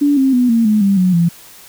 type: tone with pitch steps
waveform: sine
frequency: 287.8 / 267 / 247.7 / 229.8 / 213.1 / 197.71 / 183.41 / 170.14 Hz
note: D4 / C4 / B3 / A#3 / G#3 / G3 / F#3 / F3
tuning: -35 / +35 / +5 / -25 / +45 / +15 / -15 / -45 cents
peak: -9 dBFS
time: 0.01-1.29 s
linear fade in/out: 10 ms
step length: 160 ms
effects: white hiss -40 dBFS RMS until 1.68 s